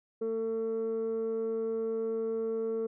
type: tone pair together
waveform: sine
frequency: 224.6 / 449.2 Hz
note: A3 / A4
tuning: +36 / +36 cents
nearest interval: octave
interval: 1200 cents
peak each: -36 / -28 dBFS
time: 0.21-2.87 s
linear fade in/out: 10 ms
effects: tanh soft clip ceiling -27 dBFS